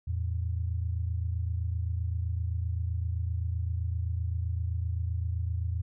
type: tone pair together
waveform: sine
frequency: 83.1 / 110.84 Hz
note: E2 / A2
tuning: +15 / +13 cents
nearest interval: perfect fourth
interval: 498 cents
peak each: -29 / -34 dBFS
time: 0.07-5.82 s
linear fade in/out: 10 ms
effects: none